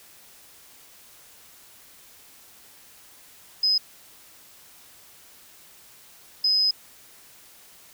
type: tone bursts at uneven times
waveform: sine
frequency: 5050 Hz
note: D#8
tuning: 25 cents sharp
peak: -18 dBFS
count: 2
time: 3.63-3.78 / 6.44-6.71 s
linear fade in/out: 5 ms
effects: white hiss -51 dBFS RMS until 7.93 s